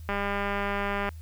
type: click train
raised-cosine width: 0.5 ms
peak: -15 dBFS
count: 202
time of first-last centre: 0.09-1.09 s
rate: 201 Hz
effects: added 80 Hz sine -39 dBFS peak until 1.21 s + white hiss -60 dBFS RMS until 1.21 s